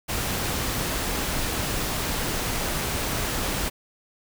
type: noise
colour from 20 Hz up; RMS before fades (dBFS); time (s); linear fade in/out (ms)
pink; -27; 0.08-3.7; 20
effects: none